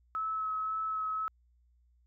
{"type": "tone with vibrato", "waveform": "sine", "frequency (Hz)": 1293, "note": "E6", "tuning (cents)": -34, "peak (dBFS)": -31, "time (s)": [0.15, 1.28], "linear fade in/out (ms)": 0, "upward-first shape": "sine", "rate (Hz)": 1.9, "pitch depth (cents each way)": 14, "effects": ["added 60 Hz sine -64 dBFS peak until 2.06 s"]}